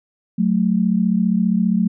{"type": "tone pair together", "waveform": "sine", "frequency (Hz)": [185, 220], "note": ["F#3", "A3"], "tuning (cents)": [0, 0], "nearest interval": "minor third", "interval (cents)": 300, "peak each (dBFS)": -17, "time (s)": [0.38, 1.88], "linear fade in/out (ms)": 10, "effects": []}